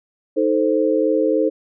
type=chord; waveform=sine; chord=A diminished; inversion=second; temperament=equal with one note detuned; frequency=313.3 / 440 / 523.3 Hz; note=Eb4 / A4 / C5; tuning=+12 / 0 / 0 cents; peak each=-19 dBFS; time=0.36-1.5 s; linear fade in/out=20 ms; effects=none